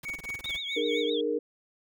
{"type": "noise bursts", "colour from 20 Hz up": "pink", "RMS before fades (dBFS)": -43, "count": 11, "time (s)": [0.03, 0.565], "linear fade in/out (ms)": 5, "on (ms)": 25, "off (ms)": 26}
{"type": "tone with tremolo", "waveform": "triangle", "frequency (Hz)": 2236, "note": "C#7", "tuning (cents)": 14, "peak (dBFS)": -30, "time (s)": [0.05, 1.1], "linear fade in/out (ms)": 5, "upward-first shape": "sine", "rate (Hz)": 4.7, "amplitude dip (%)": 85}
{"type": "tone with vibrato", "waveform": "sine", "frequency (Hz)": 3520, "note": "A7", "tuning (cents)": 0, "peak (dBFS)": -33, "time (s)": [0.44, 1.21], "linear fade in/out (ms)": 5, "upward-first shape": "triangle", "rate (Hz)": 7.7, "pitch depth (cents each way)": 160}
{"type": "chord", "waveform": "sine", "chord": "D# suspended fourth", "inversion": "none", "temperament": "equal with one note detuned", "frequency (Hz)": [304, 415.3, 466.2], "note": ["D#4", "G#4", "A#4"], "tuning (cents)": [-40, 0, 0], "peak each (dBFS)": [-32, -32, -28], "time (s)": [0.76, 1.39], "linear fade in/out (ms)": 10}
{"effects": []}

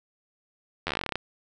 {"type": "slowing click train", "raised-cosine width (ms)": 0.3, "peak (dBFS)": -12, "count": 15, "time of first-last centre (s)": [0.87, 1.156], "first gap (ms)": 11, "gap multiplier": 1.09, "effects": []}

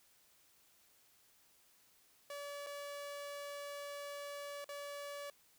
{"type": "tone with dropouts", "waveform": "sawtooth", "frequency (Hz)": 573, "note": "D5", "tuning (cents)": -43, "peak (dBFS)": -40, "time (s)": [2.3, 5.3], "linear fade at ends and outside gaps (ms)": 2, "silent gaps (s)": [[2.664, 2.668], [4.644, 4.69]], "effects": ["white hiss -69 dBFS RMS until 5.58 s"]}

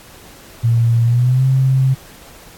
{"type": "tone with pitch glide", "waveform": "sine", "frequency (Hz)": [116.54, 132.33], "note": ["A#2", "C3"], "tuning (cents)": [0, 20], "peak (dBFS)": -10, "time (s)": [0.63, 1.95], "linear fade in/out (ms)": 20, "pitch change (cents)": 220, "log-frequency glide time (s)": [1.04, 1.45], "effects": ["pink hiss -41 dBFS RMS until 2.57 s", "AAC 64 kbps"]}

